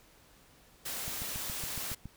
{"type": "noise", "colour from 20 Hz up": "white", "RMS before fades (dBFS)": -38, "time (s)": [0.85, 1.95], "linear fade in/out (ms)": 10}
{"type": "click train", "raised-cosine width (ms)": 5, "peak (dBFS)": -30, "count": 8, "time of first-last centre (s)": [1.08, 2.056], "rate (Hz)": 7.17}
{"effects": ["pink hiss -61 dBFS RMS until 2.16 s"]}